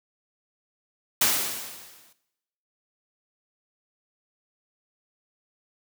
white noise with exponential decay, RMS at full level -19 dBFS, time 1.21-2.13 s, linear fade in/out 5 ms, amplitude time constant 200 ms, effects noise-tail reverb RT60 0.9 s tail -17 dB re dry + high-pass 100 Hz 12 dB/octave

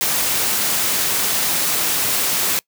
white noise, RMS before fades -19 dBFS, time 0.01-2.59 s, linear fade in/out 0 ms, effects noise-tail reverb RT60 0.1 s tail -25 dB re dry + high-pass 100 Hz 12 dB/octave

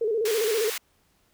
sine tone with vibrato, 440 Hz, A4, in tune, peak -22 dBFS, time 0.01-0.7 s, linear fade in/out 5 ms, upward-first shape square, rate 15 Hz, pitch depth 81 cents each way
pink high-pass noise, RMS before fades -32 dBFS, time 0.25-0.78 s, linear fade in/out 5 ms, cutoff 1500 Hz, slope 12 dB/octave
effects pink hiss -66 dBFS RMS until 1.33 s

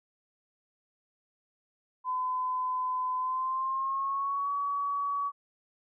sine tone with pitch glide, 1015 to 1132.7 Hz, B5 to C#6, +47 to +37 cents, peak -28 dBFS, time 2.04-5.32 s, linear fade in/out 50 ms, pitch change +190 cents, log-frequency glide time 3.17-4.51 s, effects none

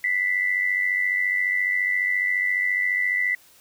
sine tone pair together, 1975.5 / 2070 Hz, B6 / C7, 0 / -19 cents, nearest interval minor second, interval 81 cents, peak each -21 / -27 dBFS, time 0.04-3.35 s, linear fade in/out 2 ms, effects white hiss -54 dBFS RMS until 3.6 s

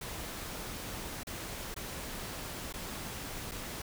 pink noise with dropouts, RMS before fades -41 dBFS, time 0.01-3.82 s, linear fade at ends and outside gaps 5 ms, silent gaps 1.234-1.269 / 1.743-1.763 / 2.727-2.738 / 3.513-3.517 s, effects none

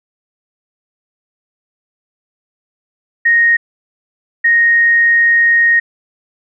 sine tone bursts at uneven times, 1864.7 Hz, A#6, in tune, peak -7 dBFS, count 2, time 3.25-3.57 / 4.44-5.8 s, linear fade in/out 10 ms, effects none

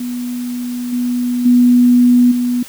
sine tone with level steps, 245.1 Hz, B3, 13 cents flat, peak -19 / -14 / -6 / -13 dBFS, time 0-2.63 s, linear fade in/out 5 ms, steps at 0.92 / 1.45 / 2.31 s, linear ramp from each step 10 ms, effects white hiss -36 dBFS RMS until 2.68 s

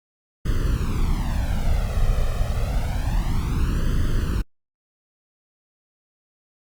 brown noise with flanger, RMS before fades -21 dBFS, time 0.45-4.42 s, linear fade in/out 10 ms, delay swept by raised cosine 0.63 to 1.63 ms, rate 0.28 Hz, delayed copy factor +1, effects Opus 48 kbps

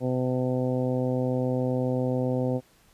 harmonic tone, 127.3 Hz, C3, 47 cents flat, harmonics 1 / 2 / 3 / 4 / 5 / 6 / 7, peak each -28 / -28 / -34 / -29 / -37 / -41 / -45 dBFS, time 0-2.61 s, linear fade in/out 50 ms, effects pink hiss -60 dBFS RMS until 2.93 s + resampled to 32000 Hz

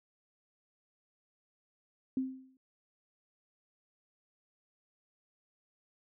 sine tone with exponential decay, 261.6 Hz, C4, in tune, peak -27 dBFS, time 2.17-2.57 s, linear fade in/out 2 ms, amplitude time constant 86 ms, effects none

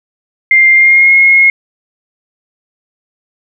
sine tone with pitch glide, 2103 to 2158 Hz, C7 to C#7, +8 to -47 cents, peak -3 dBFS, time 0.51-1.5 s, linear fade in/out 2 ms, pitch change +45 cents, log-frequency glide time 0.74-1.13 s, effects none

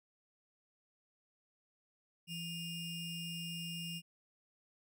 square ring-modulated tone, 1322 Hz, E6, 5 cents sharp, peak -38 dBFS, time 2.27-4.02 s, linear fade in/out 50 ms, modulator 1490 Hz, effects none

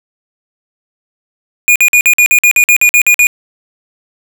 square tone bursts, 2443 Hz, D#7, 32 cents flat, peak -5 dBFS, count 13, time 1.68-3.269 s, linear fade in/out 0 ms, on 77 ms, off 49 ms, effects none

